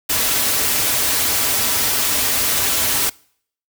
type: noise with comb filter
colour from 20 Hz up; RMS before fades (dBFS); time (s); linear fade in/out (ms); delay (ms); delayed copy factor
white; -18; 0.09-3.1; 10; 5.6; -0.5
effects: noise-tail reverb RT60 0.6 s tail -25 dB re dry